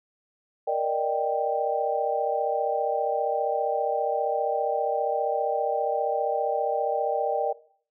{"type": "chord", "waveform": "sine", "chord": "Eb major seventh", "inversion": "second", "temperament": "equal", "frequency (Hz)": [466.2, 587.3, 622.3, 784], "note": ["Bb4", "D5", "Eb5", "G5"], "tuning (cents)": [0, 0, 0, 0], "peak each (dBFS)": [-29, -28, -30, -27], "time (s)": [0.67, 7.53], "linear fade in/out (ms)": 10, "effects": ["noise-tail reverb RT60 0.5 s tail -18 dB re dry"]}